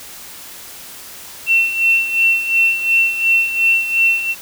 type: tone with tremolo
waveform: sine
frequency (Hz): 2702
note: E7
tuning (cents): +42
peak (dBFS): -9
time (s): 1.46-4.35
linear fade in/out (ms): 50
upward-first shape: sine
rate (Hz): 2.8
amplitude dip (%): 70
effects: white hiss -35 dBFS RMS until 4.41 s